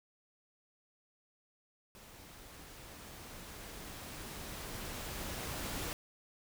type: noise with level ramp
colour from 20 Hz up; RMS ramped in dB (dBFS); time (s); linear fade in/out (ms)
pink; -55 to -39; 1.95-5.93; 0
effects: none